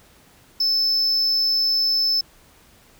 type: tone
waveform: triangle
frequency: 5260 Hz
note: E8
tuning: 5 cents flat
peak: -16 dBFS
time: 0.6-2.21 s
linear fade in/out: 5 ms
effects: pink hiss -53 dBFS RMS until 2.99 s